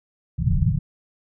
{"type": "low-pass noise", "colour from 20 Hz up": "white", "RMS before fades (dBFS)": -20, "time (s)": [0.38, 0.79], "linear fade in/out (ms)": 10, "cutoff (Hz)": 180, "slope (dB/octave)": 96, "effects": []}